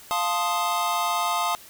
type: chord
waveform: square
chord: F dominant seventh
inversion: none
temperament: equal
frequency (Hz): 698.5 / 880 / 1046.5 / 1244.5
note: F5 / A5 / C6 / Eb6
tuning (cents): 0 / 0 / 0 / 0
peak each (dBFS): -29 / -29 / -30 / -28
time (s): 0.11-1.55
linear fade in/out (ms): 0
effects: white hiss -47 dBFS RMS until 1.69 s